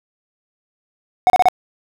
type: tone bursts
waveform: triangle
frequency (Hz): 735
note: F#5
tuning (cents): -12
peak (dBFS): -6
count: 4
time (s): 1.27-1.485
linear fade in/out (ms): 0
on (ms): 29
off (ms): 33
effects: none